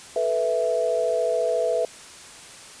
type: chord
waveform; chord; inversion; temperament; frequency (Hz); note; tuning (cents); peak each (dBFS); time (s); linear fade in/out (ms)
sine; A suspended second; none; equal; 440 / 493.9 / 659.3; A4 / B4 / E5; 0 / 0 / 0; -28 / -24 / -23; 0.16-1.85; 2
effects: white hiss -43 dBFS RMS until 2.8 s + resampled to 22050 Hz